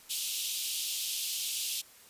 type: high-pass noise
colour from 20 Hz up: pink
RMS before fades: -34 dBFS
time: 0.09-1.82 s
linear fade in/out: 20 ms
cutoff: 2800 Hz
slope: 48 dB/octave
effects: white hiss -56 dBFS RMS until 2.09 s + resampled to 32000 Hz